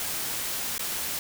white noise with dropouts, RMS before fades -31 dBFS, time 0-1.19 s, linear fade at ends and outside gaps 2 ms, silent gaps 0.781-0.793 s, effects none

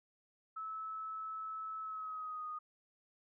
sine tone with pitch glide, 1302 to 1238.2 Hz, E6 to D#6, -22 to -9 cents, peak -40 dBFS, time 0.56-2.59 s, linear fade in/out 10 ms, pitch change -87 cents, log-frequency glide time 1.8-2.48 s, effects none

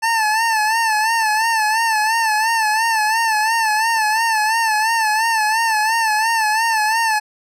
25% pulse tone with vibrato, 884 Hz, A5, 8 cents sharp, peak -11 dBFS, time 0.02-7.2 s, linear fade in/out 20 ms, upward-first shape sine, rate 2.9 Hz, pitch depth 72 cents each way, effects low-pass 11000 Hz 12 dB/octave

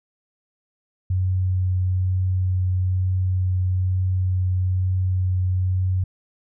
sine tone with vibrato, 92.4 Hz, F#2, 2 cents flat, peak -18 dBFS, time 1.1-6.04 s, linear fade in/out 5 ms, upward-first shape triangle, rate 1.1 Hz, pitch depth 10 cents each way, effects none

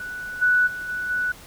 sine tone with level steps, 1480 Hz, F#6, in tune, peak -30 / -15 / -29 / -25 / -21 dBFS, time 0-1.32 s, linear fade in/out 5 ms, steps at 0.41 / 0.66 / 0.88 / 1.09 s, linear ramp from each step 20 ms, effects pink hiss -45 dBFS RMS until 1.46 s

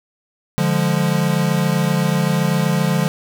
square chord, D diminished, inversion none, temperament equal, 146.83 / 174.61 / 207.7 Hz, D3 / F3 / Ab3, 0 / 0 / 0 cents, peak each -20 / -19 / -23 dBFS, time 0.58-3.08 s, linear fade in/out 0 ms, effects none

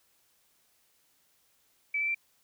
sine tone with pitch steps, 2304 / 2327 / 2350 Hz, D7 / D7 / D7, -34 / -17 / +1 cents, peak -27 dBFS, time 1.94-2.147 s, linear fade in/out 5 ms, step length 69 ms, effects white hiss -69 dBFS RMS until 2.43 s

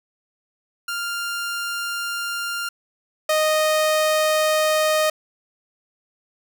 sawtooth tone pair in turn, 1396.9 / 620.1 Hz, F6 / D#5, 0 / -6 cents, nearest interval octave + major second, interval 1406 cents, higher first, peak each -21 / -13 dBFS, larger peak second, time 0.88-2.69 / 3.29-5.1 s, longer neither, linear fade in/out 5 ms, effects none

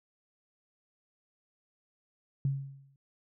sine tone with exponential decay, 137.4 Hz, C#3, 15 cents flat, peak -24 dBFS, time 2.45-2.96 s, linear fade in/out 2 ms, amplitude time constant 110 ms, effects none

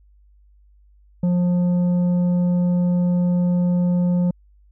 triangle tone with tanh clipping, 177.3 Hz, F3, 26 cents sharp, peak -17 dBFS, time 1.23-4.31 s, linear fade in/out 5 ms, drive 11 dB, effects added 50 Hz sine -50 dBFS peak until 4.71 s

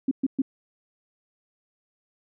sine tone bursts, 267.6 Hz, C4, 39 cents sharp, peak -19 dBFS, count 3, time 0.08-0.419 s, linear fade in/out 5 ms, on 33 ms, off 120 ms, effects none

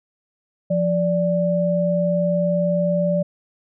sine tone pair together, 174.61 / 585.5 Hz, F3 / D5, 0 / -5 cents, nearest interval octave + major sixth, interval 2095 cents, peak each -20 / -19 dBFS, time 0.7-3.23 s, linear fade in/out 10 ms, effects none

